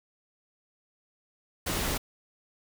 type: noise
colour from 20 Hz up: pink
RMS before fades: -30 dBFS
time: 1.66-1.98 s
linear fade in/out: 10 ms
effects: none